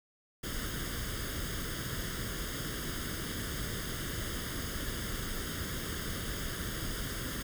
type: noise with comb filter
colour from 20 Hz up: pink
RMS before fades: -37 dBFS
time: 0.43-7.43 s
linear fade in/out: 10 ms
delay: 0.6 ms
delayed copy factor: +0.75
effects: none